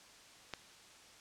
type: click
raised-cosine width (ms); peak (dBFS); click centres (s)
0.2; -22; 0.537
effects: white hiss -58 dBFS RMS until 1.2 s + low-pass 7000 Hz 12 dB/octave